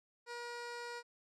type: tone with low-pass filter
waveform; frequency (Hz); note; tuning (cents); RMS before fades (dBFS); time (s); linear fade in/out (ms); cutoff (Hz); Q
15% pulse; 477.9; A#4; +43; -45; 0.26-1.03; 50; 6500; 1.1
effects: none